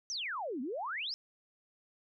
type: exponential two-way sweep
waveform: sine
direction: down then up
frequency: 6272 to 233.1 to 5440 Hz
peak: -35 dBFS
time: 0.1-1.14 s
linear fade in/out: 0 ms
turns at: 0.61 s
effects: none